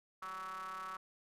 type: ring-modulated tone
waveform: square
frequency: 92.5 Hz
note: F#2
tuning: in tune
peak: -40 dBFS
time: 0.22-0.97 s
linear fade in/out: 5 ms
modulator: 1220 Hz
effects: resampled to 32000 Hz